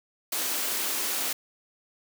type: high-pass noise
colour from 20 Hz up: white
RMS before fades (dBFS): -29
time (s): 0.32-1.33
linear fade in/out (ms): 5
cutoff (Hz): 210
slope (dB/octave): 48
effects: none

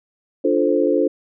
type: chord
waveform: sine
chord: D minor seventh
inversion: none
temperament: equal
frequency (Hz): 293.7 / 349.2 / 440 / 523.3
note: D4 / F4 / A4 / C5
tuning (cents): 0 / 0 / 0 / 0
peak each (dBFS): -20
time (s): 0.44-1.08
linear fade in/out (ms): 10
effects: none

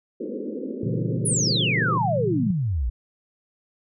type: band-pass noise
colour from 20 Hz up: pink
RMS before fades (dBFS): -31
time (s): 0.2-1.98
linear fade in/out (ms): 5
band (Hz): 200 to 530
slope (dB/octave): 96
type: chord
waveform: sine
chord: A# diminished seventh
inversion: none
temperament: equal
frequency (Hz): 116.54 / 138.59 / 164.81 / 196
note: A#2 / C#3 / E3 / G3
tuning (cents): 0 / 0 / 0 / 0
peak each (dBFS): -27 / -30 / -28 / -33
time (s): 0.83-2.51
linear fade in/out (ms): 5
type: exponential sweep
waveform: sine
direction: down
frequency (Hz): 10548 to 52.9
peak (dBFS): -21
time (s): 1.25-2.9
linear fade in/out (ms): 10
effects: none

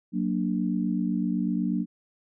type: chord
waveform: sine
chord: Gb augmented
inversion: none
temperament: equal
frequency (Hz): 185 / 233.1 / 293.7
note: Gb3 / Bb3 / D4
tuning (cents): 0 / 0 / 0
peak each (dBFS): -27 / -28 / -30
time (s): 0.12-1.86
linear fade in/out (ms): 50
effects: none

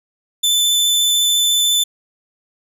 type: tone with vibrato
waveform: sawtooth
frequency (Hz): 3520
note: A7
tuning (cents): 0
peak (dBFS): -10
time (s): 0.43-1.84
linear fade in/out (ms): 10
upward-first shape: triangle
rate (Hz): 14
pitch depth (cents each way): 13
effects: none

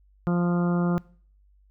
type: harmonic tone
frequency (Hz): 174.61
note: F3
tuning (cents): 0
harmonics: 1 / 2 / 3 / 4 / 5 / 6 / 7 / 8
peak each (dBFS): -21 / -30 / -35 / -37 / -41 / -41 / -38 / -41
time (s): 0.27-0.98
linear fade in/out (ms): 0
effects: noise-tail reverb RT60 0.5 s tail -23 dB re dry + added 49 Hz sine -56 dBFS peak until 1.7 s

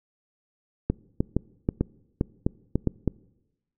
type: clicks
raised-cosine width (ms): 3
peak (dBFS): -9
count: 10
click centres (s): 0.9 / 1.205 / 1.366 / 1.689 / 1.81 / 2.211 / 2.465 / 2.756 / 2.873 / 3.077
effects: noise-tail reverb RT60 1.0 s tail -24 dB re dry

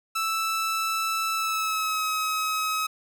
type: tone with pitch glide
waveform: sawtooth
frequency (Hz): 1319 to 1275.5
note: E6 to D#6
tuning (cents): +1 to +43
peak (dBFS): -21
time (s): 0.15-2.87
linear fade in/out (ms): 10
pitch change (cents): -58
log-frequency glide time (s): 1.34-2.03
effects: none

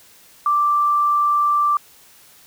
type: tone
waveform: sine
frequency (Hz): 1174.7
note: D6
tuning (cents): 0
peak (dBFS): -14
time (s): 0.46-1.77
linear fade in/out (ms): 2
effects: white hiss -49 dBFS RMS until 2.46 s

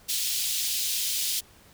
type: high-pass noise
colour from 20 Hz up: pink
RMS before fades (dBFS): -28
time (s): 0.08-1.41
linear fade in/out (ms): 20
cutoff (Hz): 3200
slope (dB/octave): 24
effects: pink hiss -55 dBFS RMS until 1.73 s

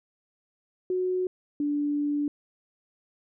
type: tone pair in turn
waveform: sine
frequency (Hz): 367.4 / 291.6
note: F#4 / D4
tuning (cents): -12 / -12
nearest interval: major third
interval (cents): 400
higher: first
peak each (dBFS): -24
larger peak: neither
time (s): 0.9-1.27 / 1.6-2.28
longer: second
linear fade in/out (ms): 2
effects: none

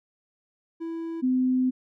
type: tone pair in turn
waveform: triangle / sine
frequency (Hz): 330 / 255.8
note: E4 / C4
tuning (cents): +2 / -39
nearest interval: major third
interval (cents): 441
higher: first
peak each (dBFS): -28 / -20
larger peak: second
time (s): 0.8-1.22 / 1.22-1.71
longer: second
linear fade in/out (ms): 20
effects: none

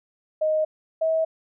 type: tone pair in turn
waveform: sine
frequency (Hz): 622.3 / 643.5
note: D#5 / E5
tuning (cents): 0 / -42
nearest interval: minor second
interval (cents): 58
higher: second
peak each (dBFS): -19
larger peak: neither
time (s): 0.41-0.65 / 1.01-1.25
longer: neither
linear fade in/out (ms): 10
effects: none

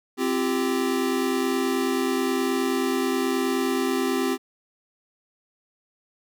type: chord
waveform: square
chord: C suspended fourth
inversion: none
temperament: equal with one note detuned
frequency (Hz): 261.6 / 342.6 / 392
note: C4 / F4 / G4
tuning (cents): 0 / -33 / 0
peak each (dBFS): -26 / -29 / -27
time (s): 0.17-4.38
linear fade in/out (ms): 50
effects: none

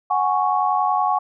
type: chord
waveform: sine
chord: F# suspended second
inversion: none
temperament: equal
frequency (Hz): 740 / 830.6 / 1108.7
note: F#5 / G#5 / C#6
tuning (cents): 0 / 0 / 0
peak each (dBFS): -21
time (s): 0.1-1.19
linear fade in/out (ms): 10
effects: none

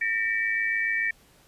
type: tone cluster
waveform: sine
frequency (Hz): 1812 / 1919 / 2297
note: A#6 / A#6 / D7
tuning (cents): -50 / +50 / -39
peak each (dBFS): -26 / -31 / -28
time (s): 0.01-1.11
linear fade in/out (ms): 5
effects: pink hiss -58 dBFS RMS until 1.47 s + resampled to 32000 Hz

